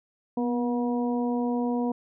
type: harmonic tone with a mistuned harmonic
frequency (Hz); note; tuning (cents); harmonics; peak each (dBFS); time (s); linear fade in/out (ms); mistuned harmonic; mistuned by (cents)
240.6; B3; -45; 1 / 2 / 3 / 4; -25 / -31 / -35 / -37; 0.37-1.92; 5; 1; +28
effects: none